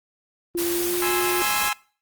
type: tone with pitch glide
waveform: sine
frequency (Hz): 344.5 to 356.4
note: F4 to F4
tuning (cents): -24 to +35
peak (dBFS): -23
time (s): 0.55-1.42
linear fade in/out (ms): 0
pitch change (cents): +59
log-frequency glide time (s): 0.66-1.12
type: noise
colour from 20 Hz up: white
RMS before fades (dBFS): -27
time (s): 0.57-1.7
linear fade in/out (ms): 20
type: chord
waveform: 20% pulse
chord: Ab augmented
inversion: none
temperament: equal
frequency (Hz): 830.6 / 1046.5 / 1318.5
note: Ab5 / C6 / E6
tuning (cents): 0 / 0 / 0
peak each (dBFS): -21 / -23 / -22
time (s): 1.02-1.73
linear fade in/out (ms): 2
effects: noise-tail reverb RT60 0.4 s tail -22 dB re dry + Opus 24 kbps